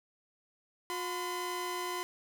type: tone pair together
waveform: sawtooth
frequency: 359.1 / 1015.7 Hz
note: F4 / B5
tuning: +48 / +48 cents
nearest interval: octave + tritone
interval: 1800 cents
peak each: -34 / -33 dBFS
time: 0.9-2.03 s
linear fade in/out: 0 ms
effects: none